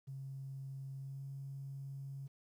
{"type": "tone with pitch glide", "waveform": "triangle", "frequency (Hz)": [135.4, 137.13], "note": ["C#3", "C#3"], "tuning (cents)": [-40, -18], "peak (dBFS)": -39, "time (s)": [0.07, 2.28], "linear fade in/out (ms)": 20, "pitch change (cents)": 22, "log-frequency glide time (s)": [0.98, 1.24], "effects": ["tanh soft clip ceiling -41 dBFS", "12-bit"]}